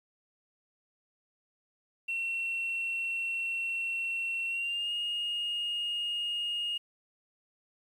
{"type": "tone with pitch glide", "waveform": "sine", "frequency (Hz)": [2717, 2855], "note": ["F7", "F7"], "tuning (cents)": [-48, 37], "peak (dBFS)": -29, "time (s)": [2.08, 6.78], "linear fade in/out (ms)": 10, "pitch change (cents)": 85, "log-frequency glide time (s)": [4.48, 4.92], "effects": ["tanh soft clip ceiling -27 dBFS", "10-bit"]}